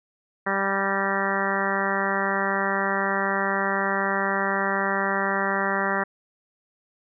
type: harmonic tone with a mistuned harmonic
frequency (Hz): 196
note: G3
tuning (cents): 0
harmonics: 1 / 2 / 3 / 4 / 5 / 6 / 7 / 8 / 9 / 10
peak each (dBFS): -31 / -31 / -31 / -31 / -31 / -31 / -31 / -31 / -31 / -31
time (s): 0.46-6.04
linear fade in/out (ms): 10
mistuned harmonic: 10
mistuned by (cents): -49
effects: none